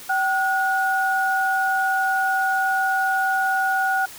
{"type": "tone pair together", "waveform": "sine", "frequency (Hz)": [768.1, 1452], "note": ["G5", "F#6"], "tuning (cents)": [-35, -33], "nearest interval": "major seventh", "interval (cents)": 1102, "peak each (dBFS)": [-21, -21], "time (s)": [0.09, 4.06], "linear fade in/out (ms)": 10, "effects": ["white hiss -40 dBFS RMS until 4.18 s"]}